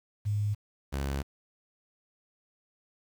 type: tone pair in turn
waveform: sine / sawtooth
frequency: 103.83 / 68.96 Hz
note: G#2 / C#2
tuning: 0 / -8 cents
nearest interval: perfect fifth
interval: 708 cents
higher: first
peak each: -26 dBFS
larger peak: neither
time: 0.25-0.55 / 0.92-1.23 s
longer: second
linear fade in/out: 20 ms
effects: 9-bit